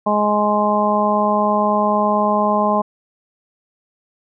harmonic tone, 209 Hz, G#3, 11 cents sharp, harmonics 1 / 2 / 3 / 4 / 5, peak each -20 / -25 / -19 / -20 / -19 dBFS, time 0.06-2.82 s, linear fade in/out 10 ms, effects none

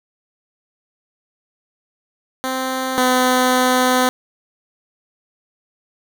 10% pulse tone pair in turn, 260.4 / 253.7 Hz, C4 / B3, -8 / +47 cents, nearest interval unison, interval 45 cents, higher first, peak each -12 / -5 dBFS, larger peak second, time 2.44-2.98 / 2.98-4.09 s, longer second, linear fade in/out 0 ms, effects none

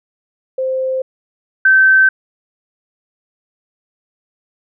sine tone pair in turn, 522 / 1544.9 Hz, C5 / G6, -4 / -26 cents, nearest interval octave + perfect fifth, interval 1878 cents, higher second, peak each -15 / -6 dBFS, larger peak second, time 0.58-1.02 / 1.65-2.09 s, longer neither, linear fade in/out 5 ms, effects none

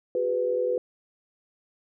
sine tone cluster, 367.1 / 407.1 / 497.3 Hz, F#4 / G#4 / B4, -14 / -35 / +12 cents, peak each -31 / -31 / -24 dBFS, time 0.15-0.78 s, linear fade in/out 2 ms, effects none

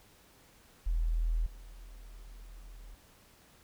sine tone with level steps, 40.8 Hz, E1, 17 cents flat, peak -27 / -46 dBFS, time 0.86-2.95 s, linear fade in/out 10 ms, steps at 1.46 s, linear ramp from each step 5 ms, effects pink hiss -61 dBFS RMS until 3.63 s

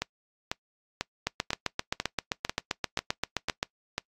two click trains, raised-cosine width 0.2 ms, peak -11 / -9 dBFS, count 9 / 19, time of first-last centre 0.02-3.98 / 1.27-3.629 s, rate 2.02 / 7.63 Hz, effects noise-tail reverb RT60 0.1 s tail -23 dB re dry + AAC 48 kbps

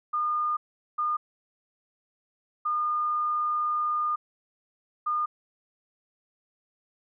sine tone bursts at uneven times, 1216 Hz, D#6, 40 cents flat, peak -24 dBFS, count 4, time 0.13-0.57 / 0.98-1.17 / 2.65-4.16 / 5.06-5.26 s, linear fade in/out 10 ms, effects none

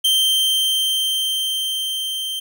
45% pulse tone with level ramp, 3136 Hz, G7, in tune, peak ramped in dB -13 to -23 dBFS, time 0.04-2.4 s, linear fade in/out 10 ms, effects none

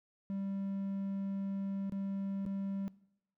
triangle tone with dropouts, 196 Hz, G3, in tune, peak -33 dBFS, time 0.3-2.88 s, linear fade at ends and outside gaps 0 ms, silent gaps 1.897-1.922 / 2.453-2.463 s, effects noise-tail reverb RT60 0.8 s tail -21 dB re dry

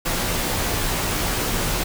pink noise with comb filter, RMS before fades -23 dBFS, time 0.05-1.84 s, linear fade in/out 10 ms, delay 15 ms, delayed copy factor -0.55, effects none

